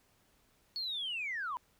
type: linear sweep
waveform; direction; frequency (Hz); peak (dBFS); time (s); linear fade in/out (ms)
sine; down; 4435 to 940; -34; 0.76-1.57; 0
effects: tanh soft clip ceiling -30 dBFS + pink hiss -70 dBFS RMS until 1.79 s